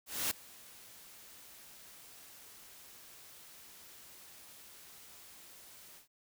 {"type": "noise with ADSR envelope", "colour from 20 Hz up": "white", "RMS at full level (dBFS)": -32, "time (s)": [0.06, 6.08], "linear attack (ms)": 250, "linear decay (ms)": 4, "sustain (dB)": -23, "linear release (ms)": 120, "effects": []}